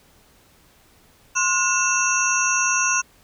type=tone cluster; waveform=sine; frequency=1053 / 1440 / 2674 / 5850 / 6450 Hz; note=C6 / F#6 / E7 / F#8 / G8; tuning=+11 / -47 / +24 / -21 / +48 cents; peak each=-24 dBFS; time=1.35-3.02 s; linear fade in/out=20 ms; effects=pink hiss -55 dBFS RMS until 3.23 s